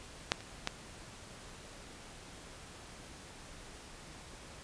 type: clicks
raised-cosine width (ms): 0.2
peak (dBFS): -9 / -30 / -14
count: 3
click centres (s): 0.319 / 0.406 / 0.674
effects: pink hiss -51 dBFS RMS until 4.63 s + resampled to 22050 Hz